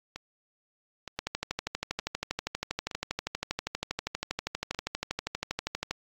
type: two click trains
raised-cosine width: 0.2 ms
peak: -21 / -13 dBFS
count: 6 / 60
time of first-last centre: 0.16-4.747 / 1.19-5.91 s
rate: 1.09 / 12.5 Hz
effects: AAC 64 kbps